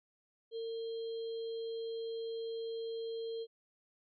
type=tone with sample-and-hold; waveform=sine; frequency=455 Hz; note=A#4; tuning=42 cents flat; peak=-37 dBFS; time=0.51-3.47 s; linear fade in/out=50 ms; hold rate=3675 Hz; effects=resampled to 11025 Hz